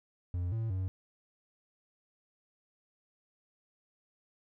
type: tone with pitch steps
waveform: triangle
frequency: 88.6 / 112.6 / 93.6 Hz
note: F2 / A2 / F#2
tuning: +25 / +40 / +20 cents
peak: -29 dBFS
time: 0.34-0.88 s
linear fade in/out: 0 ms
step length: 180 ms
effects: none